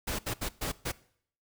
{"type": "noise bursts at uneven times", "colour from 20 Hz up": "pink", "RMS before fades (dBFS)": -33, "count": 5, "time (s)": [[0.07, 0.19], [0.26, 0.34], [0.41, 0.49], [0.61, 0.72], [0.85, 0.92]], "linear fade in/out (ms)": 10, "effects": ["noise-tail reverb RT60 0.6 s tail -20 dB re dry"]}